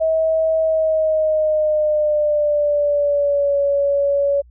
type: tone with pitch glide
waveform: sine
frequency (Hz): 641 to 564.5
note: E5 to C#5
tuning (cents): -49 to +31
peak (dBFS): -14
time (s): 0-4.42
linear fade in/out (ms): 20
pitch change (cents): -220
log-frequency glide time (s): 0.6-3.58
effects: added 60 Hz sine -44 dBFS peak until 4.5 s